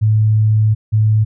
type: tone pair in turn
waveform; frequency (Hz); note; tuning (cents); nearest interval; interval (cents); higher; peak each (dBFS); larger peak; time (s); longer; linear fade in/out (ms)
sine; 108.2 / 108.2; A2 / A2; -29 / -29; unison; 0; neither; -9; neither; 0.01-0.75 / 0.92-1.25; first; 20
effects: none